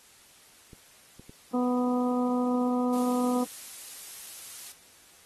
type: clicks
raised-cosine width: 3 ms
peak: -34 dBFS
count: 3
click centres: 0.732 / 1.196 / 1.295 s
type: harmonic tone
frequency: 248 Hz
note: B3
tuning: 7 cents sharp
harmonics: 1 / 2 / 3 / 4 / 5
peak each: -25 / -31 / -35 / -37 / -39 dBFS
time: 1.53-3.45 s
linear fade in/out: 20 ms
type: noise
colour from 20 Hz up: blue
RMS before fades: -41 dBFS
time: 2.92-4.73 s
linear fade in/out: 20 ms
effects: white hiss -56 dBFS RMS until 5.25 s + AAC 32 kbps